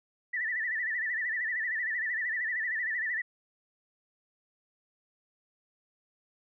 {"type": "tone with vibrato", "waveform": "sine", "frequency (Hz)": 1864.7, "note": "A#6", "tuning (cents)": 0, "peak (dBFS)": -29, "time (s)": [0.33, 3.22], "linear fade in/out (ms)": 10, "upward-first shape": "sine", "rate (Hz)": 13, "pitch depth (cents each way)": 120, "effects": []}